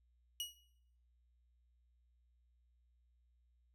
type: tone with exponential decay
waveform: sawtooth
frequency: 2904 Hz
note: F#7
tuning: 33 cents flat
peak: -33 dBFS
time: 0.4-0.6 s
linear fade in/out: 1 ms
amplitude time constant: 42 ms
effects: noise-tail reverb RT60 0.7 s tail -18 dB re dry + added 60 Hz sine -70 dBFS peak until 3.74 s